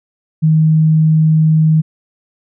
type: tone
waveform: sine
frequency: 157.4 Hz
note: D#3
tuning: 20 cents sharp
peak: -7 dBFS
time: 0.42-1.82 s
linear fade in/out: 20 ms
effects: none